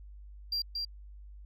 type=tone with echo; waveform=sine; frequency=4745 Hz; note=D8; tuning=17 cents sharp; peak=-27 dBFS; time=0.52-0.62 s; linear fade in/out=5 ms; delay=230 ms; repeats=1; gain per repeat=-4 dB; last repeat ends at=0.85 s; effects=tanh soft clip ceiling -28 dBFS + added 50 Hz sine -46 dBFS peak until 1.45 s